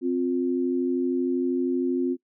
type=tone pair together; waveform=sine; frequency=261.6 / 354.4 Hz; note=C4 / F4; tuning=0 / +25 cents; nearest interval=perfect fourth; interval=525 cents; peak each=-24 / -25 dBFS; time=0.01-2.17 s; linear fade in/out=50 ms; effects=noise-tail reverb RT60 0.1 s tail -20 dB re dry